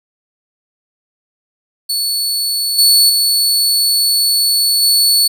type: tone with level steps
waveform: sawtooth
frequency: 4435 Hz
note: C#8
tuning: in tune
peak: -12 / -4 / -8 / -6 dBFS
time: 1.89-5.28 s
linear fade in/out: 10 ms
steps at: 2.78 / 3.09 / 4.82 s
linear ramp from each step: 10 ms
effects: none